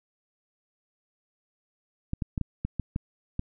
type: clicks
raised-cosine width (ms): 5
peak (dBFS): -16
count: 8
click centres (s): 2.134 / 2.222 / 2.378 / 2.413 / 2.65 / 2.797 / 2.961 / 3.394
effects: none